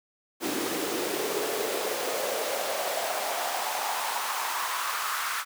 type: noise with high-pass filter sweep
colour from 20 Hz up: pink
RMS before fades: -30 dBFS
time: 0.4-5.45 s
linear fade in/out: 50 ms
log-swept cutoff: 300 to 1300 Hz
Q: 3.4
effects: none